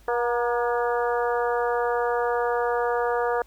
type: harmonic tone with a mistuned harmonic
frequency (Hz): 240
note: B3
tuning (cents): -49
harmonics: 2 / 3 / 4 / 5 / 6 / 7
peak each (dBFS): -24 / -28 / -30 / -32 / -34 / -35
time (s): 0.08-3.42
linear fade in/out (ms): 2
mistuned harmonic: 4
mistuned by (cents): -33
effects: added 50 Hz sine -50 dBFS peak until 3.46 s + pink hiss -58 dBFS RMS until 3.46 s